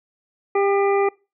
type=harmonic tone with a mistuned harmonic; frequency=397.9 Hz; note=G4; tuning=26 cents sharp; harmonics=1 / 2 / 3 / 5 / 6; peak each=-17 / -23 / -27 / -31 / -33 dBFS; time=0.55-1.09 s; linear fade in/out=5 ms; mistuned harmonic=3; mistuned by=+18 cents; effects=noise-tail reverb RT60 0.3 s tail -25 dB re dry